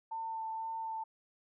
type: tone with vibrato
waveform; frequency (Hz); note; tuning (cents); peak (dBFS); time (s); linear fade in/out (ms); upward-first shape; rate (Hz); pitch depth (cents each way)
sine; 895; A5; +29; -36; 0.11-1.04; 10; sine; 2; 13
effects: none